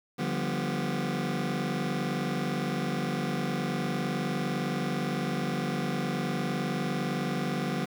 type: chord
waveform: sawtooth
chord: G dominant seventh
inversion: second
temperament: just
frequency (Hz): 147 / 176.4 / 196 / 245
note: D3 / F3 / G3 / B3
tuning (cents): +2 / +18 / 0 / -14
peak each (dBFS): -30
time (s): 0.18-7.86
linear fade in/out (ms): 20
effects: low-pass 5000 Hz 12 dB/octave + 8-bit